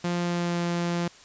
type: tone with pitch glide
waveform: sawtooth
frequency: 174.61 to 172.6 Hz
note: F3 to F3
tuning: 0 to -20 cents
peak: -21 dBFS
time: 0.04-1.08 s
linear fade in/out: 5 ms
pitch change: -20 cents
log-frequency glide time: 0.14-0.61 s
effects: white hiss -51 dBFS RMS until 1.24 s + resampled to 16000 Hz